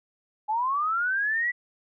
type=linear sweep; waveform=sine; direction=up; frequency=830.6 to 1978 Hz; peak=-23 dBFS; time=0.48-1.52 s; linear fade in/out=20 ms; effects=none